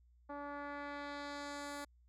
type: tone with low-pass filter sweep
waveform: 10% pulse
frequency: 287.2 Hz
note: D4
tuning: 39 cents flat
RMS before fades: -45 dBFS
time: 0.29-1.85 s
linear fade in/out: 10 ms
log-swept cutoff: 980 to 12000 Hz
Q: 1.1
effects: added 60 Hz sine -64 dBFS peak until 2.08 s